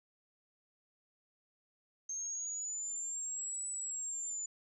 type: linear two-way sweep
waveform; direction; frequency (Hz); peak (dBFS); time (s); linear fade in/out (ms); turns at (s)
sine; up then down; 6360 to 7940 to 6980; -37; 2.09-4.46; 5; 3.69
effects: none